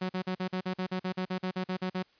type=tone bursts; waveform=sawtooth; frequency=185 Hz; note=F#3; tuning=in tune; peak=-26 dBFS; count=16; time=0.01-2.029 s; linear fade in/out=10 ms; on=84 ms; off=45 ms; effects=white hiss -65 dBFS RMS until 2.19 s + resampled to 11025 Hz